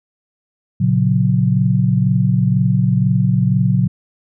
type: chord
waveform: sine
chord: F# major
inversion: first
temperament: equal with one note detuned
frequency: 116.54 / 138.59 / 182.66 Hz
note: A#2 / C#3 / F#3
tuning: 0 / 0 / -22 cents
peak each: -16 dBFS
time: 0.8-3.88 s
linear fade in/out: 10 ms
effects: none